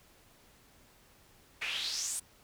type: noise with band-pass filter sweep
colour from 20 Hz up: pink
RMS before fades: -36 dBFS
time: 1.61-2.2 s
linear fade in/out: 10 ms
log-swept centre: 2200 to 9400 Hz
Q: 4.7
effects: pink hiss -62 dBFS RMS until 2.43 s